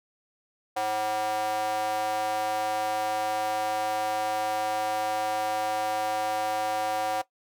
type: tone with high-pass filter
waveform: square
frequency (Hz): 107.3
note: A2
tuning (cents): -43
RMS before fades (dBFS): -28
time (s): 0.76-7.22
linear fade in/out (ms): 10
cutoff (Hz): 670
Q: 8.8
effects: noise-tail reverb RT60 0.1 s tail -17 dB re dry